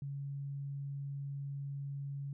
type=tone; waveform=sine; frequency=140 Hz; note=C#3; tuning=18 cents sharp; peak=-38 dBFS; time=0.02-2.33 s; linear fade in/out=2 ms; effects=none